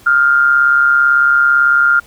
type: tone with amplitude modulation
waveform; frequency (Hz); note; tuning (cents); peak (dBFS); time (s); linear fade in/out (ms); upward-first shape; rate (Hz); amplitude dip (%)
sine; 1400; F6; +4; -5; 0.06-2; 10; sine; 138; 55
effects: pink hiss -44 dBFS RMS until 2.06 s